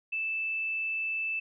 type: tone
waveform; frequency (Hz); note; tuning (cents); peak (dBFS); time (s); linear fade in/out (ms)
sine; 2637; E7; 0; -29; 0.12-1.4; 10
effects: none